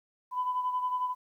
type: beating tone pair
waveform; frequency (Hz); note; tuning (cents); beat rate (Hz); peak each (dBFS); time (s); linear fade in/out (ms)
sine; 1000 / 1011; B5 / B5; +21 / +40; 11; -28 / -36; 0.31-1.15; 50
effects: tanh soft clip ceiling -21 dBFS + 11-bit